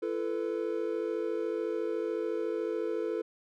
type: chord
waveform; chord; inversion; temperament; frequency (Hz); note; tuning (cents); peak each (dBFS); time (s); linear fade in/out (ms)
triangle; E suspended fourth; none; equal with one note detuned; 338.1 / 440 / 493.9; E4 / A4 / B4; +44 / 0 / 0; -33 / -31 / -34; 0.02-3.22; 10
effects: none